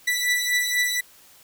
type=beating tone pair; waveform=sawtooth; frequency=1968 / 1972.1 Hz; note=B6 / B6; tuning=-7 / -3 cents; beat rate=4.1 Hz; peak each=-22 / -19 dBFS; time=0.07-1.01 s; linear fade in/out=10 ms; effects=white hiss -52 dBFS RMS until 1.43 s